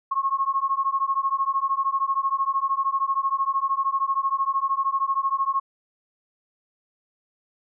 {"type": "beating tone pair", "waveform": "sine", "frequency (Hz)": [1081, 1094], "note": ["C#6", "C#6"], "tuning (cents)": [-44, -23], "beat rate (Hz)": 13, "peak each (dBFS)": -24, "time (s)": [0.11, 5.6], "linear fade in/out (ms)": 10, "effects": []}